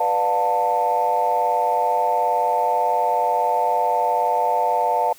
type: chord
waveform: sine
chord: B half-diminished seventh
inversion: none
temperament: just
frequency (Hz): 493.9 / 592.7 / 711.2 / 889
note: B4 / D5 / F5 / A5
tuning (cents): 0 / +16 / +31 / +18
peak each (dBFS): -25 / -25 / -21 / -19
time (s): 0-5.13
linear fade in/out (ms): 5
effects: tanh soft clip ceiling -9 dBFS + white hiss -48 dBFS RMS until 5.18 s